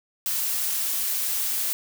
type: noise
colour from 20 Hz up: blue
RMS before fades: -26 dBFS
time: 0.26-1.73 s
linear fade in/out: 0 ms
effects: none